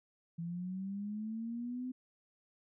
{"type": "linear sweep", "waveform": "sine", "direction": "up", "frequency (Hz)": [165.5, 256.7], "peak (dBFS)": -37, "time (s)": [0.38, 1.92], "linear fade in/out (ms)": 10, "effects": []}